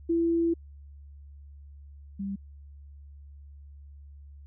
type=tone pair in turn; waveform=sine; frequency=334.9 / 197.23 Hz; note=E4 / G3; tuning=+27 / +11 cents; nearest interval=major sixth; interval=916 cents; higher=first; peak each=-22 / -30 dBFS; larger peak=first; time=0.09-0.54 / 2.19-2.36 s; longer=first; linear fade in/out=10 ms; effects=added 71 Hz sine -45 dBFS peak until 4.46 s